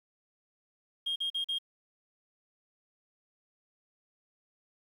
sine tone bursts, 3234 Hz, G#7, 47 cents flat, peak -28 dBFS, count 4, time 1.06-1.586 s, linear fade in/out 10 ms, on 100 ms, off 42 ms, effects tanh soft clip ceiling -27 dBFS + 10-bit

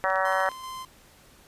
harmonic tone, 189.6 Hz, F#3, 43 cents sharp, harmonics 3 / 4 / 5 / 6 / 7 / 8 / 9 / 10, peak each -28 / -29 / -30 / -31 / -31 / -32 / -33 / -33 dBFS, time 0.04-0.49 s, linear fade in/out 0 ms
clicks, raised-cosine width 0.2 ms, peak -28 dBFS, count 6, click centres 0.102 / 0.158 / 0.325 / 0.404 / 0.462 / 0.516 s
45% pulse tone with tremolo, 1039 Hz, C6, 12 cents flat, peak -35 dBFS, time 0.25-0.85 s, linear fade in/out 2 ms, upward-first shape square, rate 2.6 Hz, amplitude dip 35%
effects pink hiss -55 dBFS RMS until 1.47 s + resampled to 32000 Hz

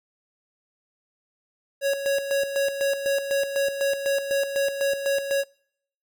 square tone with tremolo, 554.4 Hz, C#5, in tune, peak -21 dBFS, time 1.81-5.45 s, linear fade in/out 50 ms, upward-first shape square, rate 4 Hz, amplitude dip 60%, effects noise-tail reverb RT60 0.7 s tail -26 dB re dry

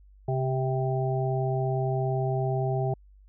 harmonic tone with a mistuned harmonic, 130.8 Hz, C3, in tune, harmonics 1 / 3 / 5 / 6, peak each -26 / -31 / -33 / -34 dBFS, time 0.28-2.94 s, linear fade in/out 5 ms, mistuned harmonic 1, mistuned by +25 cents, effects added 49 Hz sine -51 dBFS peak until 3.28 s

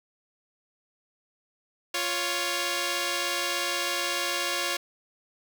5% pulse tone pair together, 349.2 / 555.4 Hz, F4 / C#5, 0 / +3 cents, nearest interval minor sixth, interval 803 cents, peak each -19 / -17 dBFS, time 1.94-4.77 s, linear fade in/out 5 ms, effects none

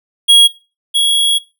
square tone pair in turn, 3300 / 3325 Hz, G#7 / G#7, -12 / +1 cents, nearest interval unison, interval 13 cents, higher second, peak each -4 / -10 dBFS, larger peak first, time 0.28-0.48 / 0.94-1.39 s, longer second, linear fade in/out 20 ms, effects noise-tail reverb RT60 0.3 s tail -20 dB re dry

